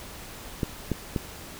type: clicks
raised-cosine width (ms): 3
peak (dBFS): -12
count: 3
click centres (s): 0.632 / 0.917 / 1.162
effects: pink hiss -42 dBFS RMS until 1.59 s